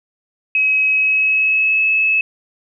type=tone with pitch glide; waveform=sine; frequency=2550 to 2592 Hz; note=D#7 to E7; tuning=+42 to -30 cents; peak=-12 dBFS; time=0.55-2.21 s; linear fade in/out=2 ms; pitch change=+28 cents; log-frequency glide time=0.89-1.86 s; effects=none